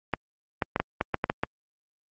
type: clicks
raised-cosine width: 0.5 ms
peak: -9 dBFS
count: 9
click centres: 0.137 / 0.622 / 0.761 / 0.8 / 1.011 / 1.143 / 1.241 / 1.299 / 1.435 s
effects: high-pass 60 Hz 12 dB/octave + Opus 32 kbps